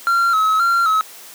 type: tone with vibrato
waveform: triangle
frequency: 1330 Hz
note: E6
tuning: 15 cents sharp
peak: -11 dBFS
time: 0.07-1.01 s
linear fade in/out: 0 ms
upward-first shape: square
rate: 1.9 Hz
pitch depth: 60 cents each way
effects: white hiss -39 dBFS RMS until 1.34 s + high-pass 300 Hz 12 dB/octave